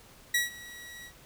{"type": "tone with ADSR envelope", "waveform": "sawtooth", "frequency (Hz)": 1925, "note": "B6", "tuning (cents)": -45, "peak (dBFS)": -19, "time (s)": [0.34, 1.13], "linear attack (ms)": 6, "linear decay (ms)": 150, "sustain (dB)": -21, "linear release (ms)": 79, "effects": ["pink hiss -55 dBFS RMS until 1.25 s"]}